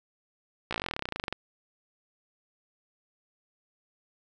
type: slowing click train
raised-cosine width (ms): 0.3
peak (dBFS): -15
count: 23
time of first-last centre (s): 0.71-1.326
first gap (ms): 16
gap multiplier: 1.05
effects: none